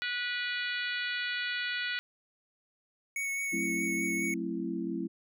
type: harmonic tone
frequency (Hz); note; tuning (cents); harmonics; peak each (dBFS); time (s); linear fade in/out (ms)
488.8; B4; -18; 3 / 4 / 5 / 6 / 7 / 8 / 9; -35 / -37 / -39 / -41 / -42 / -43 / -44; 0.02-1.99; 0
type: tone with vibrato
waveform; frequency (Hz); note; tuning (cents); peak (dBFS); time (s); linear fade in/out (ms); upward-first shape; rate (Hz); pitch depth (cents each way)
square; 2217; C#7; 0; -32; 3.16-4.34; 2; triangle; 4.8; 16
type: chord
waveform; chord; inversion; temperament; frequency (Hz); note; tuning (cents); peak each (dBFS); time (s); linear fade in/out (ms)
sine; F# half-diminished seventh; none; just; 185 / 222 / 266.4 / 333; F#3 / A3 / C4 / E4; 0 / +16 / +31 / +18; -38 / -38 / -38 / -35; 3.52-5.08; 20
effects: none